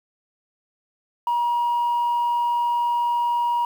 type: tone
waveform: sine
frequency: 954 Hz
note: A#5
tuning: 40 cents sharp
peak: -17 dBFS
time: 1.27-3.65 s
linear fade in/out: 2 ms
effects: tanh soft clip ceiling -17 dBFS + 8-bit